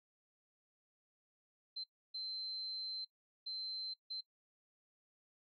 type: tone bursts at uneven times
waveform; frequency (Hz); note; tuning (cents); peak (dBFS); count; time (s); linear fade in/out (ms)
sine; 4100; C8; -36; -40; 4; 1.76-1.84 / 2.14-3.05 / 3.46-3.94 / 4.1-4.21; 10
effects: noise-tail reverb RT60 0.1 s tail -24 dB re dry + MP3 32 kbps